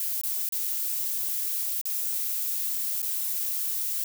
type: noise with dropouts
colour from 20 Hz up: violet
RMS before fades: -29 dBFS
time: 0-4.04 s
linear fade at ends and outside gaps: 2 ms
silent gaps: 0.214-0.235 / 0.49-0.523 / 1.814-1.854 / 3.019-3.027 s
effects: none